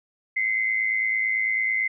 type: tone pair together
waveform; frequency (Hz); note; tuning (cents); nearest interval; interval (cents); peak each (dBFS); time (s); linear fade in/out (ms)
sine; 2056 / 2165; C7 / C#7; -31 / -41; minor second; 90; -22 / -28; 0.36-1.88; 10
effects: none